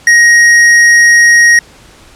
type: tone with hard clipping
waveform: sine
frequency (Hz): 1880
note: A#6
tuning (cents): +14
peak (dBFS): -4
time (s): 0.07-1.59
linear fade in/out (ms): 2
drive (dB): 12
effects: pink hiss -39 dBFS RMS until 2.15 s + low-pass 9000 Hz 12 dB/octave